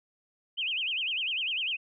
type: tone with vibrato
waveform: sine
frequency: 2825 Hz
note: F7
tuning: 19 cents sharp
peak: -28 dBFS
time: 0.57-1.77 s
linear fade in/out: 20 ms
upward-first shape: sine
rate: 10 Hz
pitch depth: 230 cents each way
effects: none